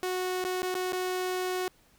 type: tone with dropouts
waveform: sawtooth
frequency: 367.5 Hz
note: F#4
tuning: 12 cents flat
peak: -25 dBFS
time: 0.03-1.68 s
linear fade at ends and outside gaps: 0 ms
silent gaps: 0.441-0.449 / 0.62-0.63 / 0.742-0.752 / 0.923-0.931 s
effects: pink hiss -63 dBFS RMS until 1.98 s